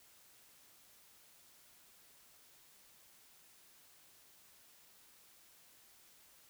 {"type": "silence", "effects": ["white hiss -64 dBFS RMS until 6.49 s"]}